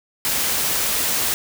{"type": "noise", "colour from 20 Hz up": "white", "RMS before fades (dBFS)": -21, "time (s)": [0.25, 1.34], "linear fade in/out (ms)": 0, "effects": []}